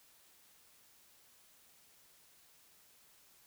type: silence
effects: white hiss -65 dBFS RMS until 3.46 s